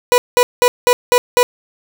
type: tone bursts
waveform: 30% pulse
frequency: 490.4 Hz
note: B4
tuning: 12 cents flat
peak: -5 dBFS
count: 6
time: 0.12-1.43 s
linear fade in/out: 0 ms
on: 60 ms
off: 190 ms
effects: none